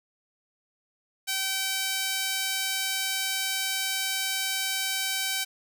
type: tone with high-pass filter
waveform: sawtooth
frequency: 770 Hz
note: G5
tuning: 31 cents flat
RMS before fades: -29 dBFS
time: 1.27-5.45 s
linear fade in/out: 20 ms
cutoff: 2500 Hz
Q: 0.7
effects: none